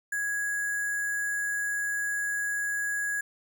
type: tone with sample-and-hold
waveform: sine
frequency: 1661.2 Hz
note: G#6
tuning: in tune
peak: -27 dBFS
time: 0.12-3.21 s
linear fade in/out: 5 ms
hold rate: 8820 Hz
effects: none